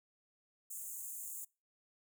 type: high-pass noise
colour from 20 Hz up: pink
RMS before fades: -45 dBFS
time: 0.7-1.45 s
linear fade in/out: 10 ms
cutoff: 6700 Hz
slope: 96 dB/octave
effects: noise-tail reverb RT60 0.3 s tail -25 dB re dry